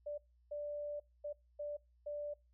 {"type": "tone bursts at uneven times", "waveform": "sine", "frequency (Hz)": 587.3, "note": "D5", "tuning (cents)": 0, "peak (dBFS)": -39, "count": 5, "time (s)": [[0.06, 0.18], [0.51, 1], [1.24, 1.33], [1.59, 1.77], [2.06, 2.34]], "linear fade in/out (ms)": 10, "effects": ["noise-tail reverb RT60 0.3 s tail -26 dB re dry", "added 60 Hz sine -67 dBFS peak until 2.53 s"]}